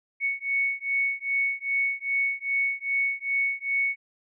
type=beating tone pair; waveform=sine; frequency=2217 / 2219.5 Hz; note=C#7 / C#7; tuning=0 / +2 cents; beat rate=2.5 Hz; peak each=-27 dBFS; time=0.2-3.96 s; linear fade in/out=50 ms; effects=none